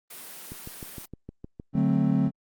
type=high-pass noise; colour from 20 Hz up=white; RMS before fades=-42 dBFS; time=0.1-1.06 s; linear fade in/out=10 ms; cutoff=140 Hz; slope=96 dB/octave
type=click train; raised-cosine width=3 ms; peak=-25 dBFS; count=9; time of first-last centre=0.52-1.753 s; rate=6.49 Hz
type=chord; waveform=triangle; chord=D dominant seventh; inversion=none; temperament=equal with one note detuned; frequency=146.83 / 185 / 220 / 263.1 Hz; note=D3 / F#3 / A3 / C4; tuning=0 / 0 / 0 / +10 cents; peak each=-24 dBFS; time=1.73-2.31 s; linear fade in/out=50 ms
effects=Opus 32 kbps